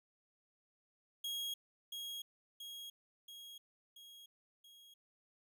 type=tone with echo; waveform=40% pulse; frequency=3284 Hz; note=G#7; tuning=20 cents flat; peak=-38 dBFS; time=1.24-1.54 s; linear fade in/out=5 ms; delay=680 ms; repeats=5; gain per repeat=-4 dB; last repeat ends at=4.94 s; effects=none